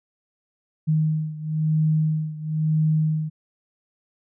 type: beating tone pair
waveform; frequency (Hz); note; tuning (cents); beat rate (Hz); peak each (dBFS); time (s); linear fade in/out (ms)
sine; 155.56 / 156.56; D#3 / D#3; 0 / +11; 1; -21 / -24; 0.87-3.3; 20
effects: none